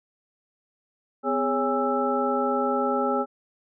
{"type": "tone cluster", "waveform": "sine", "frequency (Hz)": [252.8, 411.5, 556, 819, 1322], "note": ["B3", "G#4", "C#5", "G#5", "E6"], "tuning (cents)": [41, -16, 5, -24, 5], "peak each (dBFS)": -28, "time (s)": [1.23, 3.26], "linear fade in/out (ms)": 50, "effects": []}